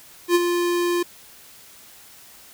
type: tone with ADSR envelope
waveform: square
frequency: 349.2 Hz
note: F4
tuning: in tune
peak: -13 dBFS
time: 0.28-1.03 s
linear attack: 71 ms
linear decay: 31 ms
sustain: -7 dB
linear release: 7 ms
effects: white hiss -47 dBFS RMS until 2.53 s